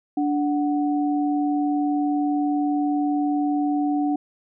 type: tone pair together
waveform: sine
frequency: 292.5 / 740 Hz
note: D4 / F#5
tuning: -7 / 0 cents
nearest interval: octave + major third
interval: 1607 cents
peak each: -20 / -27 dBFS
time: 0.17-4.16 s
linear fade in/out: 5 ms
effects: none